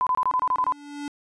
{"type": "tone bursts", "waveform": "sine", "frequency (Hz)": 1010, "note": "B5", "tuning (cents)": 39, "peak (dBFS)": -19, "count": 9, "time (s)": [0.01, 0.723], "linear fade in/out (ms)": 0, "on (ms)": 57, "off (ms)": 25}
{"type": "tone with exponential growth", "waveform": "square", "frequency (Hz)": 288.9, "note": "D4", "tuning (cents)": -28, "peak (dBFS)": -29, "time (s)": [0.29, 1.08], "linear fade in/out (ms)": 1, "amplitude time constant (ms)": 170}
{"effects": ["resampled to 22050 Hz"]}